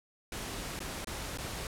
pink noise with dropouts, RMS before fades -39 dBFS, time 0.32-1.67 s, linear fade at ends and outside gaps 2 ms, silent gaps 0.792-0.803 / 1.046-1.071 / 1.375-1.384 s, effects low-pass 12000 Hz 12 dB/octave

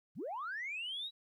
sine linear sweep, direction up, 98 to 3920 Hz, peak -37 dBFS, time 0.15-1.11 s, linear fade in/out 50 ms, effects tanh soft clip ceiling -34 dBFS + 13-bit

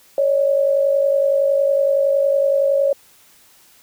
sine tone pair together, 554.4 / 605.2 Hz, C#5 / D#5, 0 / -48 cents, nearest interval major second, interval 152 cents, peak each -14 / -21 dBFS, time 0.18-2.93 s, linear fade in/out 2 ms, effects white hiss -51 dBFS RMS until 3.82 s

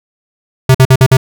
square tone bursts, 130.81 Hz, C3, in tune, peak -3 dBFS, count 5, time 0.69-1.17 s, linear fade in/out 5 ms, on 56 ms, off 50 ms, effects none

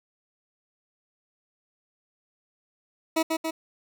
20% pulse tone with echo, 321.9 Hz, E4, 41 cents flat, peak -16 dBFS, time 3.16-3.23 s, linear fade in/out 10 ms, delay 140 ms, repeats 2, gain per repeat -3 dB, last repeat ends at 3.51 s, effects none

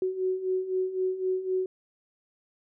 sine beating tone pair, 370.3 / 374.2 Hz, F#4 / F#4, +1 / +20 cents, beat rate 3.9 Hz, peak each -32 / -27 dBFS, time 0.02-1.66 s, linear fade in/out 2 ms, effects none

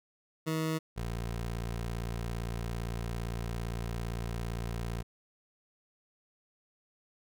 20% pulse tone pair in turn, 159.1 / 57.63 Hz, D#3 / A#1, +39 / -19 cents, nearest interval octave + tritone, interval 1758 cents, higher first, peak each -25 / -29 dBFS, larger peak first, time 0.46-0.79 / 0.96-5.03 s, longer second, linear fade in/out 20 ms, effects none

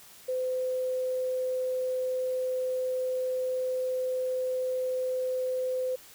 sine tone, 511 Hz, C5, 41 cents flat, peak -27 dBFS, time 0.28-5.96 s, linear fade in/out 10 ms, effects white hiss -52 dBFS RMS until 6.14 s

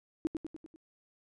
sine tone with echo, 318.6 Hz, D#4, 41 cents sharp, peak -26 dBFS, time 0.25-0.27 s, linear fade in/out 0 ms, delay 98 ms, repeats 5, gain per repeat -5 dB, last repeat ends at 0.76 s, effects resampled to 24000 Hz

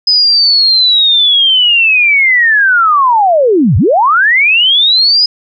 sine linear two-way sweep, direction down then up, 5050 to 77.78 to 5050 Hz, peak -5 dBFS, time 0.07-5.26 s, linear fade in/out 5 ms, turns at 3.77 s, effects none

